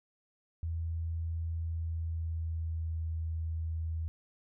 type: tone with pitch glide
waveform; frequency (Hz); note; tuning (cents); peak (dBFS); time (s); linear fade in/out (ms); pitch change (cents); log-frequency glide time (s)
sine; 82.41 to 81.09; E2 to E2; 0 to -28; -32; 0.63-4.08; 0; -28; 1.54-3.02
effects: none